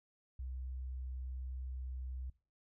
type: tone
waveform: sine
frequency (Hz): 64.2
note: C2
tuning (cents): -32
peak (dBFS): -39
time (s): 0.39-2.3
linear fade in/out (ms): 5
effects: noise-tail reverb RT60 0.4 s tail -22 dB re dry + tanh soft clip ceiling -35 dBFS